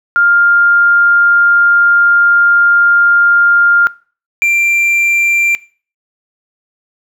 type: tone pair in turn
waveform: sine / triangle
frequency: 1402 / 2365 Hz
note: F6 / D7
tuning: +6 / +12 cents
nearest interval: major sixth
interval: 906 cents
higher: second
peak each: -6 dBFS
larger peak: neither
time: 0.16-3.87 / 4.42-5.55 s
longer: first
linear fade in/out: 0 ms
effects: noise-tail reverb RT60 0.4 s tail -21 dB re dry